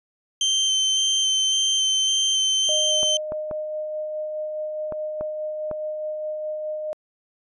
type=tone with vibrato; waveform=30% pulse; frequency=3115 Hz; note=G7; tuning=12 cents flat; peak=-16 dBFS; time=0.41-3.17 s; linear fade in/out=2 ms; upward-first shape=square; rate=1.8 Hz; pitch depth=10 cents each way
type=tone with tremolo; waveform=sine; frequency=614 Hz; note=D#5; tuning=23 cents flat; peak=-25 dBFS; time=2.69-6.93 s; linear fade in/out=0 ms; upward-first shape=sine; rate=4.8 Hz; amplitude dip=25%
type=clicks; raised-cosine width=1 ms; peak=-19 dBFS; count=6; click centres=3.031 / 3.321 / 3.512 / 4.923 / 5.21 / 5.713 s
effects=resampled to 24000 Hz